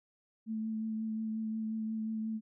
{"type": "tone with vibrato", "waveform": "sine", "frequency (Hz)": 220, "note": "A3", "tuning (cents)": 0, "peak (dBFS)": -33, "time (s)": [0.46, 2.41], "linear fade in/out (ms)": 50, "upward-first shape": "triangle", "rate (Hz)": 5.6, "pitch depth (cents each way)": 19, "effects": []}